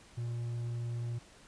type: tone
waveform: triangle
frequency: 118.5 Hz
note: A#2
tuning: 29 cents sharp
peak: -32 dBFS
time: 0.17-1.19 s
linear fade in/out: 10 ms
effects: pink hiss -58 dBFS RMS until 1.47 s + resampled to 22050 Hz